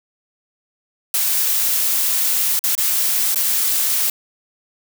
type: noise with dropouts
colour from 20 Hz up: blue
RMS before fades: -18 dBFS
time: 1.14-4.1 s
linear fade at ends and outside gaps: 2 ms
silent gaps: 2.592-2.639 / 2.752-2.778 / 3.346-3.358 s
effects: none